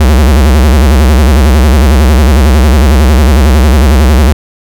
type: tone with vibrato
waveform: square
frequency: 69.3 Hz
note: C#2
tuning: in tune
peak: -3 dBFS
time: 0-4.33 s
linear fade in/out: 5 ms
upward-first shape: sine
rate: 11 Hz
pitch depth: 220 cents each way
effects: none